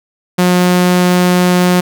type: tone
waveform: sawtooth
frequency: 179.6 Hz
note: F3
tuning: 49 cents sharp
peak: -4 dBFS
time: 0.38-1.81 s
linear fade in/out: 10 ms
effects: none